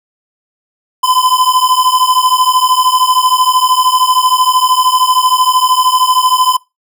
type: beating tone pair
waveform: square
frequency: 1010 / 1023 Hz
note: B5 / C6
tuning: +39 / -39 cents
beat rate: 13 Hz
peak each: -12 dBFS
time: 1.03-6.57 s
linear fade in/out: 10 ms
effects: noise-tail reverb RT60 0.2 s tail -21 dB re dry